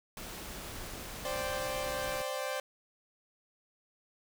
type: noise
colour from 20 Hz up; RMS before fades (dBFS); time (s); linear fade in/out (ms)
pink; -43; 0.17-2.22; 2
type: chord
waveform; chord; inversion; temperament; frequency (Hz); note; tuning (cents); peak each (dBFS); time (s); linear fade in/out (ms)
sawtooth; C suspended second; none; equal; 523.3 / 587.3 / 784; C5 / D5 / G5; 0 / 0 / 0; -33 / -34 / -38; 1.25-2.6; 2
effects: none